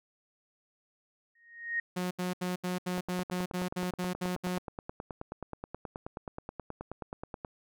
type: tone with exponential growth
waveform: sine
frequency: 1864.7 Hz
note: A#6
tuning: in tune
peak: -26 dBFS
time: 1.35-1.8 s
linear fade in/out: 5 ms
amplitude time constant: 96 ms
type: tone bursts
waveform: sawtooth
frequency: 180.8 Hz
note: F#3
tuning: 40 cents flat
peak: -27 dBFS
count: 12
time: 1.96-4.585 s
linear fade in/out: 10 ms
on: 150 ms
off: 75 ms
type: click train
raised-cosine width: 1 ms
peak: -24 dBFS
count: 43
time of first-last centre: 2.98-7.448 s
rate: 9.4 Hz
effects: none